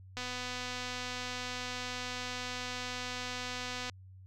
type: click train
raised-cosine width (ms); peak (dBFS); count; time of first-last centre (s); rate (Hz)
0.2; -22; 929; 0.17-3.897; 249
effects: added 94 Hz sine -50 dBFS peak until 4.26 s